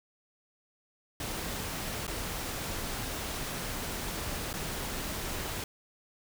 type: noise with dropouts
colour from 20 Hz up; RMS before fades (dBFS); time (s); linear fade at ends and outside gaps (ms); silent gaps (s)
pink; -36; 1.2-5.64; 2; 2.068-2.078 / 4.53-4.538
effects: none